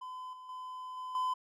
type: tone with level steps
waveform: triangle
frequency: 1016 Hz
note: B5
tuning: 49 cents sharp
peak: -39 / -45 / -39 / -37 / -28 dBFS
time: 0.01-1.34 s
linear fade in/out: 10 ms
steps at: 0.33 / 0.49 / 0.97 / 1.15 s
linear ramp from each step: 2 ms
effects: none